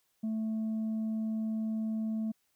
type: tone with tanh clipping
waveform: sine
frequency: 220 Hz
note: A3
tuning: in tune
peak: -31 dBFS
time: 0.23-2.32 s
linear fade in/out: 10 ms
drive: 2 dB
effects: white hiss -75 dBFS RMS until 2.55 s